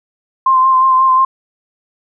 sine tone with vibrato, 1046.5 Hz, C6, in tune, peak -7 dBFS, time 0.46-1.25 s, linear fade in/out 5 ms, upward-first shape sine, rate 5.6 Hz, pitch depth 23 cents each way, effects none

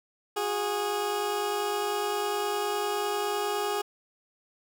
20% pulse tone pair together, 363 / 412.9 Hz, F#4 / G#4, -33 / -10 cents, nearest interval major second, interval 223 cents, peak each -30 / -23 dBFS, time 0.36-3.82 s, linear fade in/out 10 ms, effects none

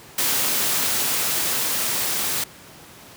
white noise with level ramp, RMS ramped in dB -21 to -24 dBFS, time 0.18-2.44 s, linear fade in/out 5 ms, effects pink hiss -44 dBFS RMS until 3.16 s + high-pass 100 Hz 12 dB/octave

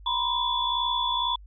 sine tone cluster, 958 / 1020 / 3444 Hz, A#5 / C6 / A7, +47 / -44 / -38 cents, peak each -28 / -29 / -27 dBFS, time 0.06-1.36 s, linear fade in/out 5 ms, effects added 50 Hz sine -44 dBFS peak until 1.46 s

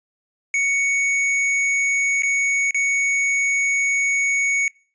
square tone with dropouts, 2227 Hz, C#7, 7 cents sharp, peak -18 dBFS, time 0.54-4.68 s, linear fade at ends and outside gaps 1 ms, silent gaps 2.222-2.233 / 2.709-2.745 s, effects noise-tail reverb RT60 0.4 s tail -25 dB re dry + resampled to 16000 Hz

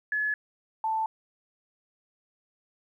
sine tone pair in turn, 1706 / 882.6 Hz, G#6 / A5, +46 / +5 cents, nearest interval major seventh, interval 1141 cents, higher first, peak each -25 dBFS, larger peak neither, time 0.12-0.34 / 0.84-1.06 s, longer neither, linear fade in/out 2 ms, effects 11-bit

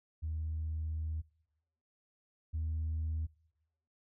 sine tone pair in turn, 78.9 / 79.29 Hz, D#2 / D#2, +25 / +33 cents, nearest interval unison, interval 8 cents, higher second, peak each -33 / -31 dBFS, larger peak second, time 0.22-1.22 / 2.53-3.27 s, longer first, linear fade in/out 20 ms, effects noise-tail reverb RT60 0.9 s tail -24 dB re dry + tanh soft clip ceiling -30 dBFS

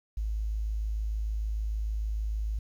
sine tone, 53.3 Hz, G#1, 46 cents sharp, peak -28 dBFS, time 0.17-2.59 s, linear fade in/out 5 ms, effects 10-bit

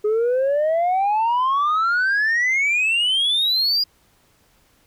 sine exponential sweep, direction up, 415.3 to 4899 Hz, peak -14 dBFS, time 0.04-3.84 s, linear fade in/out 10 ms, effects tanh soft clip ceiling -15 dBFS + pink hiss -59 dBFS RMS until 4.86 s

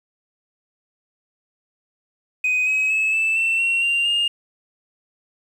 sine tone with pitch steps, 2503 / 2547 / 2591 / 2637 / 2683 / 2730 / 2777 / 2826 Hz, D#7 / D#7 / E7 / E7 / E7 / F7 / F7 / F7, +10 / +40 / -30 / 0 / +30 / -40 / -10 / +20 cents, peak -15 dBFS, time 2.44-4.28 s, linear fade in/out 5 ms, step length 230 ms, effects tanh soft clip ceiling -15 dBFS + 8-bit

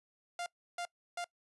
sawtooth tone bursts, 699 Hz, F5, 1 cent sharp, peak -33 dBFS, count 3, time 0.39-1.243 s, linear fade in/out 2 ms, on 71 ms, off 320 ms, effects noise-tail reverb RT60 0.1 s tail -22 dB re dry + resampled to 24000 Hz

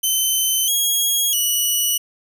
10% pulse tone with pitch steps, 3067 / 3298 / 2942 Hz, G7 / G#7 / F#7, -38 / -13 / -11 cents, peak -9 dBFS, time 0.03-1.98 s, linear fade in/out 10 ms, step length 650 ms, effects none

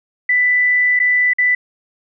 sine tone with dropouts, 1986 Hz, B6, 9 cents sharp, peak -11 dBFS, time 0.29-1.55 s, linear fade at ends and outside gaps 5 ms, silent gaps 0.992-0.999 / 1.335-1.384 s, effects none

